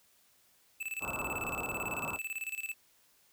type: tone with tremolo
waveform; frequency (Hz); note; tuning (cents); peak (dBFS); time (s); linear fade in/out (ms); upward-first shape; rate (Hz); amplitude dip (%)
square; 2629; E7; -5; -35; 0.8-2.74; 10; square; 18; 80
type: low-pass noise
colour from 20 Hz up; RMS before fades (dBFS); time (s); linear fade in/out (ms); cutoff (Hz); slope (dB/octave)
white; -40; 1-2.19; 50; 1400; 96
effects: white hiss -67 dBFS RMS until 3.32 s